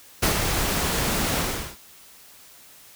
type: noise with ADSR envelope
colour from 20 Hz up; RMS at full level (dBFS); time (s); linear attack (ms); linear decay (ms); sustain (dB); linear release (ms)
pink; -19; 0.22-1.77; 14; 100; -5; 390
effects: white hiss -49 dBFS RMS until 2.95 s